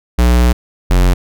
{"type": "tone pair in turn", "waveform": "square", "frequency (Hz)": [60.4, 45.16], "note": ["B1", "F#1"], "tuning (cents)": [-38, -41], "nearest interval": "perfect fourth", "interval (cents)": 503, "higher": "first", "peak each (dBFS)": -8, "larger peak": "neither", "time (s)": [[0.18, 0.53], [0.9, 1.14]], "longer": "first", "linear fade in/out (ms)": 10, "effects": []}